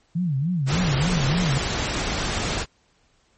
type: tone with vibrato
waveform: sine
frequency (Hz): 155.56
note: D#3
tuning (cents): 0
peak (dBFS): -20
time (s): 0.15-1.59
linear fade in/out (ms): 10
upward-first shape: sine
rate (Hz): 3.4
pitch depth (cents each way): 280
type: noise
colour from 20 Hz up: pink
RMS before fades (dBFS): -25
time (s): 0.66-2.66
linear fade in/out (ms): 50
effects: pink hiss -63 dBFS RMS until 3.37 s + MP3 32 kbps